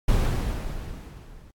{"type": "noise with level ramp", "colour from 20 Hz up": "brown", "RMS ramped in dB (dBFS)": [-19, -48], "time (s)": [0.08, 1.51], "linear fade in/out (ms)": 5, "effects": ["AAC 64 kbps"]}